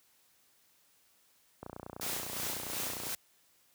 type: click train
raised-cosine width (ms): 1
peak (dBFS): -28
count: 44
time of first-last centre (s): 1.63-3.068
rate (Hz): 29.9
type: noise with tremolo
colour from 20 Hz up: white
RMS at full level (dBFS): -36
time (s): 2.01-3.15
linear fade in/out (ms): 2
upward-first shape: sine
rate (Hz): 2.8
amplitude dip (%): 50
effects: white hiss -68 dBFS RMS until 3.74 s + high-pass 60 Hz 12 dB/octave